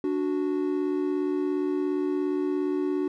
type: tone pair together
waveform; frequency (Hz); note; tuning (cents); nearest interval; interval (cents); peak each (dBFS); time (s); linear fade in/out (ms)
triangle; 291.9 / 369.1; D4 / F#4; -10 / -4; major third; 406; -25; 0.04-3.08; 2
effects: none